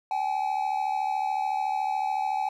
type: tone pair together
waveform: triangle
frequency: 773 / 846.8 Hz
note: G5 / G#5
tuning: -24 / +33 cents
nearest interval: major second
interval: 157 cents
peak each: -26 / -26 dBFS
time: 0.11-2.49 s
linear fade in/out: 2 ms
effects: none

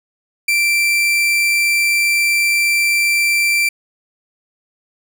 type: tone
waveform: 40% pulse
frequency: 2349 Hz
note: D7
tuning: in tune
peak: -12 dBFS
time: 0.48-3.69 s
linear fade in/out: 5 ms
effects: none

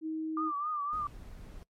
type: tone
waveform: sine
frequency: 316.5 Hz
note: D#4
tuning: 30 cents sharp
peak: -32 dBFS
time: 0.01-0.52 s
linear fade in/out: 50 ms
type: tone with vibrato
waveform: sine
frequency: 1191 Hz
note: D6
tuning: 24 cents sharp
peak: -31 dBFS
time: 0.37-1.07 s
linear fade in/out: 2 ms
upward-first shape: triangle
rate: 3.8 Hz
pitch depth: 90 cents each way
type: noise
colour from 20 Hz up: brown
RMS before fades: -47 dBFS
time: 0.93-1.63 s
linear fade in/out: 0 ms
effects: noise-tail reverb RT60 0.1 s tail -22 dB re dry + MP3 64 kbps

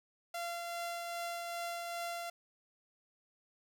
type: tone with tremolo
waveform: sawtooth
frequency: 687 Hz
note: F5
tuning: 29 cents flat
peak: -33 dBFS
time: 0.34-2.3 s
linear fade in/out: 5 ms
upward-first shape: triangle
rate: 2.5 Hz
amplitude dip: 30%
effects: 12-bit

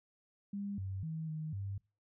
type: tone with pitch steps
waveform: sine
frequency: 201 / 95.9 / 159.9 / 156 / 98.7 Hz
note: G3 / G2 / D#3 / D#3 / G2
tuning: +44 / -37 / +48 / +5 / +12 cents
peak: -37 dBFS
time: 0.53-1.78 s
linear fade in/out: 5 ms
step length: 250 ms
effects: noise-tail reverb RT60 0.3 s tail -24 dB re dry

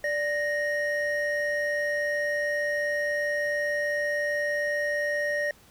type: tone pair together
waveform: triangle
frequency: 587.3 / 1864.6 Hz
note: D5 / A#6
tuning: 0 / 0 cents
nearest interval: octave + minor sixth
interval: 2000 cents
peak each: -26 dBFS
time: 0.04-5.51 s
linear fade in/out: 2 ms
effects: pink hiss -56 dBFS RMS until 5.7 s

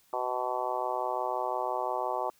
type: harmonic tone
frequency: 125.8 Hz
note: B2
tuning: 32 cents sharp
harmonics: 3 / 4 / 5 / 6 / 7 / 8 / 9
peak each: -39 / -38 / -35 / -36 / -34 / -39 / -38 dBFS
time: 0.13-2.3 s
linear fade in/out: 2 ms
effects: white hiss -65 dBFS RMS until 2.39 s

